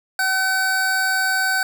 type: tone pair together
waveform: square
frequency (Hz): 760.5 / 1521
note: F#5 / F#6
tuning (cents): +47 / +47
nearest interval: octave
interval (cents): 1200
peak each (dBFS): -26 / -19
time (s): 0.19-1.63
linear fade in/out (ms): 2
effects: none